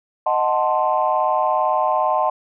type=chord; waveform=sine; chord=D# diminished seventh; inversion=none; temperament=equal; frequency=622.3 / 740 / 880 / 1046.5 Hz; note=D#5 / F#5 / A5 / C6; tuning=0 / 0 / 0 / 0 cents; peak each=-21 dBFS; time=0.26-2.3 s; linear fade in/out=5 ms; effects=tanh soft clip ceiling -6 dBFS